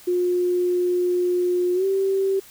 sine tone with pitch glide, 357.4 to 387.5 Hz, F4 to G4, +40 to -20 cents, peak -18 dBFS, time 0.07-2.4 s, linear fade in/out 10 ms, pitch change +140 cents, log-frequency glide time 1.74-1.85 s, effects white hiss -47 dBFS RMS until 2.5 s

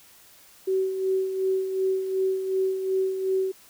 sine tone with tremolo, 380 Hz, F#4, 46 cents sharp, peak -20 dBFS, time 0.67-3.52 s, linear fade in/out 10 ms, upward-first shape sine, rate 2.7 Hz, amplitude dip 55%, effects white hiss -53 dBFS RMS until 3.69 s

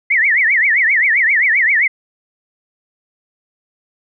sine tone with vibrato, 2002 Hz, B6, 23 cents sharp, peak -10 dBFS, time 0.1-1.88 s, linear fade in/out 10 ms, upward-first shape triangle, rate 7.6 Hz, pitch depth 270 cents each way, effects none

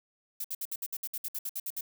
violet noise bursts, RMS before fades -35 dBFS, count 14, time 0.4-1.809 s, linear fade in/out 5 ms, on 44 ms, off 61 ms, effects none

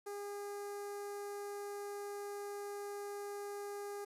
sawtooth tone with notch filter, 406.6 Hz, G#4, 37 cents flat, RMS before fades -44 dBFS, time 0.06-4.05 s, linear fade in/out 10 ms, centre 3100 Hz, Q 0.61, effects resampled to 32000 Hz + 11-bit

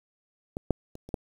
clicks, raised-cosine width 2 ms, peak -19 / -9 / -29 / -30 / -15 dBFS, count 5, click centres 0.569 / 0.707 / 0.954 / 1.09 / 1.142 s, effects 8-bit

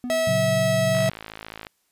triangle tone with exponential decay, 246.9 Hz, B3, in tune, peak -24 dBFS, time 0.04-0.73 s, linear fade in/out 0 ms, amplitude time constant 150 ms
45% pulse tone, 648 Hz, E5, 30 cents flat, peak -20 dBFS, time 0.1-1.09 s, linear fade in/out 0 ms
sine chord, F# major, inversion first, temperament just, 115.62 / 138.75 / 185 Hz, A#2 / C#3 / F#3, -14 / +2 / 0 cents, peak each -27 dBFS, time 0.27-1.1 s, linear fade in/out 5 ms
click train, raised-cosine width 0.3 ms, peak -19 dBFS, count 40, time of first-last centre 0.95-1.668 s, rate 54.3 Hz
effects white hiss -69 dBFS RMS until 1.91 s + resampled to 32000 Hz

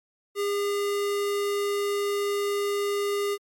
square tone, 405.5 Hz, G#4, 41 cents flat, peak -25 dBFS, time 0.35-3.38 s, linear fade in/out 50 ms, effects MP3 64 kbps

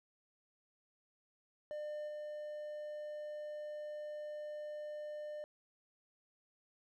triangle tone with level steps, 600 Hz, D5, 37 cents sharp, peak -38 / -40 dBFS, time 1.71-5.44 s, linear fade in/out 0 ms, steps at 2.07 s, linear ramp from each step 20 ms, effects none

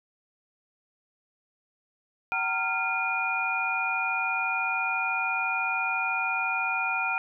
sine tone cluster, 762 / 916 / 1390 / 2429 Hz, G5 / A#5 / F6 / D#7, -49 / -31 / -9 / -42 cents, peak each -33 / -34 / -30 / -28 dBFS, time 2.32-7.18 s, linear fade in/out 0 ms, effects none

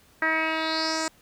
10% pulse tone with low-pass filter sweep, 319.1 Hz, D#4, 44 cents sharp, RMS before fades -26 dBFS, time 0.22-1.08 s, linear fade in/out 2 ms, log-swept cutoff 1800 to 7300 Hz, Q 5.1, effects pink hiss -58 dBFS RMS until 1.21 s

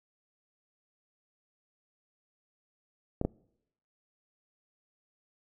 clicks, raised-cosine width 2 ms, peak -16 / -14 dBFS, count 2, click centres 3.214 / 3.25 s, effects noise-tail reverb RT60 0.8 s tail -26 dB re dry

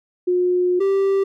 sine / triangle tone pair in turn, 359.7 / 391 Hz, F#4 / G4, -49 / -4 cents, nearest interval minor second, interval 145 cents, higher second, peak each -15 / -13 dBFS, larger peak second, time 0.27-0.8 / 0.8-1.24 s, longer first, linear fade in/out 10 ms, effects none

